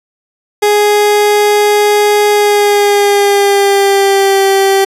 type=tone with pitch glide; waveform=30% pulse; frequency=415.3 to 389.7 Hz; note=G#4 to G4; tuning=0 to -10 cents; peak=-4 dBFS; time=0.62-4.85 s; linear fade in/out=10 ms; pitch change=-110 cents; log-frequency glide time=2.3-4.44 s; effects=resampled to 32000 Hz